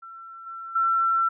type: tone with level steps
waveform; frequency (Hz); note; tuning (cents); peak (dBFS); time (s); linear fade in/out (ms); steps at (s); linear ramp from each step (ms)
sine; 1347; E6; +37; -39 / -34 / -19; 0.02-1.29; 10; 0.46 / 0.75; 10
effects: none